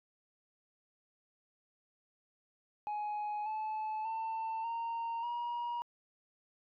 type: tone with pitch steps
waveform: sine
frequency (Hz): 838 / 865.5 / 894 / 923.4 / 953.8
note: G#5 / A5 / A5 / A#5 / A#5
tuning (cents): +15 / -29 / +27 / -17 / +39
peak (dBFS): -32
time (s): 2.87-5.82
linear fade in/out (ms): 0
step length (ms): 590
effects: tanh soft clip ceiling -34 dBFS